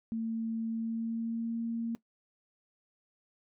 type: tone with pitch glide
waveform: sine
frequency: 225.7 to 230.3 Hz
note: A3 to A#3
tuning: +44 to -21 cents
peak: -31 dBFS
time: 0.12-1.95 s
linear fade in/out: 0 ms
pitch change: +35 cents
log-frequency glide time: 0.68-1.6 s
effects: noise-tail reverb RT60 0.1 s tail -18 dB re dry